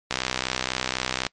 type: click train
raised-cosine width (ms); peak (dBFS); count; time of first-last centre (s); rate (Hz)
0.2; -6; 75; 0.11-1.266; 64
effects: noise-tail reverb RT60 0.1 s tail -24 dB re dry + MP3 48 kbps